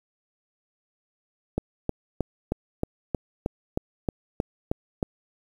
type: click train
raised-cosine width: 2 ms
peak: -11 dBFS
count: 12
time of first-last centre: 1.58-5.028 s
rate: 3.19 Hz
effects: 8-bit